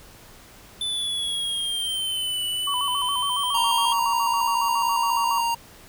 square exponential two-way sweep, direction down then up, 3520 to 2960 to 3220 Hz, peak -25 dBFS, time 0.81-3.93 s, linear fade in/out 2 ms, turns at 2.45 s
sine tone with vibrato, 1059 Hz, C6, 21 cents sharp, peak -25 dBFS, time 2.67-5.41 s, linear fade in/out 5 ms, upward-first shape square, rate 7.2 Hz, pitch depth 110 cents each way
square tone, 932.3 Hz, A#5, in tune, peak -22 dBFS, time 3.54-5.55 s, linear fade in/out 10 ms
effects pink hiss -48 dBFS RMS until 5.88 s

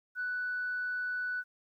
sine tone, 1486 Hz, F#6, 7 cents sharp, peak -31 dBFS, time 0.15-1.44 s, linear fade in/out 50 ms, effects tanh soft clip ceiling -27 dBFS + 12-bit

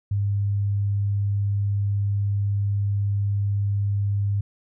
sine tone, 100.9 Hz, G#2, 49 cents flat, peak -20 dBFS, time 0.11-4.41 s, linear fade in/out 5 ms, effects none

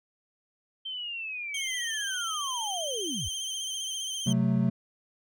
sine linear sweep, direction down, 3136 to 53 Hz, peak -33 dBFS, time 0.85-3.29 s, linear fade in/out 10 ms
25% pulse tone with vibrato, 3138 Hz, G7, 1 cent sharp, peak -28 dBFS, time 1.54-4.33 s, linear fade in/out 5 ms, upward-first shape triangle, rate 15 Hz, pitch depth 52 cents each way
triangle chord, F# diminished, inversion second, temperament equal, 130.81 / 185 / 220 Hz, C3 / F#3 / A3, 0 / 0 / 0 cents, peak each -25 dBFS, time 4.26-4.7 s, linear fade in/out 10 ms
effects none

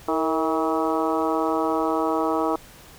harmonic tone with a mistuned harmonic, 160.8 Hz, E3, 43 cents flat, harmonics 2 / 3 / 4 / 5 / 6 / 7 / 8, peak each -25 / -27 / -28 / -29 / -30 / -30 / -31 dBFS, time 0.08-2.56 s, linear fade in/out 5 ms, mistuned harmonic 3, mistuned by -66 cents, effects pink hiss -47 dBFS RMS until 2.98 s

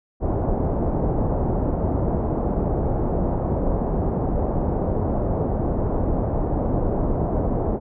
pink low-pass noise, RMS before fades -22 dBFS, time 0.2-7.8 s, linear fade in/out 50 ms, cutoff 780 Hz, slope 24 dB/octave, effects none

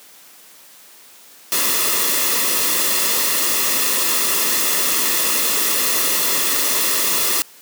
white noise with comb filter, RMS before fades -18 dBFS, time 1.52-7.42 s, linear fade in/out 0 ms, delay 1.3 ms, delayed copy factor -0.6, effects white hiss -45 dBFS RMS until 7.61 s + high-pass 200 Hz 12 dB/octave

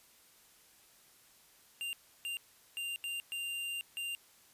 square tone bursts at uneven times, 2788 Hz, F7, 4 cents flat, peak -37 dBFS, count 6, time 1.81-1.93 / 2.25-2.37 / 2.77-2.96 / 3.04-3.2 / 3.32-3.81 / 3.97-4.15 s, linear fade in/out 0 ms, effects white hiss -63 dBFS RMS until 4.53 s + resampled to 32000 Hz

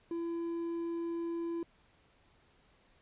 sine tone with hard clipping, 336.7 Hz, E4, 37 cents sharp, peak -35 dBFS, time 0.11-1.63 s, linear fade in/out 2 ms, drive 3 dB, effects pink hiss -67 dBFS RMS until 3.01 s + resampled to 8000 Hz

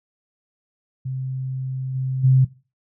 sine tone with level steps, 131 Hz, C3, 2 cents sharp, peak -24 / -21 / -11 dBFS, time 1.05-2.45 s, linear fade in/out 10 ms, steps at 1.94 / 2.23 s, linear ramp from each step 20 ms, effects noise-tail reverb RT60 0.3 s tail -18 dB re dry

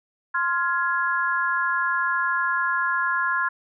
sine chord, F minor, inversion second, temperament just, 1047.7 / 1396.9 / 1676.3 Hz, C6 / F6 / Ab6, +2 / 0 / +16 cents, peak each -25 dBFS, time 0.34-3.49 s, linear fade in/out 10 ms, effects none

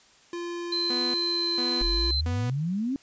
square tone with pitch glide, 345.6 to 342.6 Hz, F4 to F4, -18 to -33 cents, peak -32 dBFS, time 0.33-2.11 s, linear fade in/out 2 ms, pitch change -15 cents, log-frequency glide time 1.3-1.52 s
sine tone, 4088 Hz, C8, 41 cents flat, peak -25 dBFS, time 0.72-2.21 s, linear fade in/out 5 ms
sawtooth tone bursts, 246.9 Hz, B3, in tune, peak -28 dBFS, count 3, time 0.9-2.5 s, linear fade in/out 2 ms, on 240 ms, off 440 ms
sine exponential sweep, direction up, 37.87 to 282.5 Hz, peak -25 dBFS, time 1.81-2.96 s, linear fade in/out 0 ms
effects white hiss -57 dBFS RMS until 3.02 s + resampled to 16000 Hz

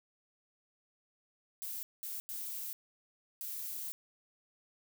violet noise bursts at uneven times, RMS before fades -41 dBFS, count 4, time 1.62-1.83 / 2.03-2.2 / 2.29-2.73 / 3.41-3.92 s, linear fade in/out 0 ms, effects none

